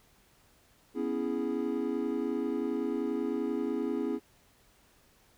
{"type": "chord", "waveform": "triangle", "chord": "C# minor seventh", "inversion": "third", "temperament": "equal", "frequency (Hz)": [246.9, 277.2, 329.6, 415.3], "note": ["B3", "C#4", "E4", "G#4"], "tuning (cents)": [0, 0, 0, 0], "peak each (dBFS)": -33, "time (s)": [0.94, 4.2], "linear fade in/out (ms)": 50, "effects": ["pink hiss -64 dBFS RMS until 5.37 s"]}